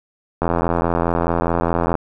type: click train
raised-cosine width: 1 ms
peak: -4 dBFS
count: 131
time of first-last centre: 0.42-1.953 s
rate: 84.8 Hz
effects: none